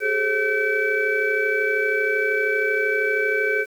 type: tone cluster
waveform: sine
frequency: 396 / 428.8 / 537 / 1535 / 2297 Hz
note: G4 / A4 / C5 / G6 / D7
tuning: +18 / -45 / +45 / -37 / -39 cents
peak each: -29 / -23 / -30 / -22 / -25 dBFS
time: 0-3.66 s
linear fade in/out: 50 ms
effects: tanh soft clip ceiling -9 dBFS + 8-bit